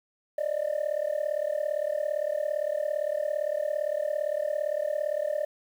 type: tone with amplitude modulation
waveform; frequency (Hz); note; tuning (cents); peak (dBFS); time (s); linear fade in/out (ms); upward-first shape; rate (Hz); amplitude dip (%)
sine; 600; D5; +37; -20; 0.38-5.45; 5; sine; 37.6; 95
effects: tanh soft clip ceiling -22 dBFS + 9-bit